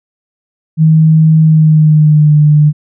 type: tone with pitch glide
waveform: sine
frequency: 158.3 to 150.02 Hz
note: D#3 to D3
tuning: +30 to +37 cents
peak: -3 dBFS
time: 0.77-2.73 s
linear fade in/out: 50 ms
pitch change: -93 cents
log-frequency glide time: 1.42-2.33 s
effects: none